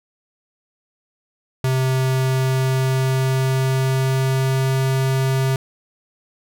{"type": "tone with pitch glide", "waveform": "square", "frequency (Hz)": [130.81, 132.79], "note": ["C3", "C3"], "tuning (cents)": [0, 26], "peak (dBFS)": -17, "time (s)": [1.64, 5.56], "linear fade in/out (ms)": 2, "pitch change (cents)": 26, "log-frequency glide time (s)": [1.77, 4.82], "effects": []}